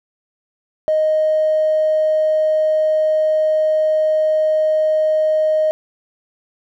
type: tone with tanh clipping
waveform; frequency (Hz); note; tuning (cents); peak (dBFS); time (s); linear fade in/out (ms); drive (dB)
triangle; 622; D#5; -1; -12; 0.88-5.71; 0; 1
effects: none